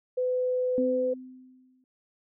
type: tone with pitch glide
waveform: sine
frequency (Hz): 504 to 507.8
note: B4 to B4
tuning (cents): +35 to +48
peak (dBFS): -24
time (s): 0.17-1.14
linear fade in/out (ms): 10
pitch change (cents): +13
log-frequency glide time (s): 0.75-0.87
type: tone with exponential decay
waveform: sine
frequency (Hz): 256.5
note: C4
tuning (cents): -34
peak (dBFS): -24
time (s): 0.78-1.84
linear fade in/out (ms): 1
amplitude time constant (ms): 230
effects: none